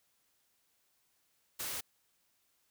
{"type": "noise", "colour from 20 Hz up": "white", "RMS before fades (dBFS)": -39, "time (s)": [1.59, 1.81], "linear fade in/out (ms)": 10, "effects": ["white hiss -75 dBFS RMS until 2.7 s"]}